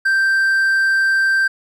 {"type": "tone", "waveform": "triangle", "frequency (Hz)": 1568, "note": "G6", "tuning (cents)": 0, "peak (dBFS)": -11, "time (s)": [0.05, 1.48], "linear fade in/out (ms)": 10, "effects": []}